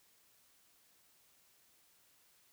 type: silence
effects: white hiss -69 dBFS RMS until 2.52 s